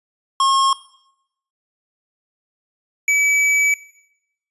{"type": "tone pair in turn", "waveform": "square", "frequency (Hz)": [1081, 2291], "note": ["C#6", "D7"], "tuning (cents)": [-44, -44], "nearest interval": "octave + minor second", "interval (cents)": 1300, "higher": "second", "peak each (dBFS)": -14, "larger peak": "neither", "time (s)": [[0.4, 0.73], [3.08, 3.74]], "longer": "second", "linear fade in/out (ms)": 2, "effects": ["noise-tail reverb RT60 0.8 s tail -19 dB re dry", "resampled to 24000 Hz"]}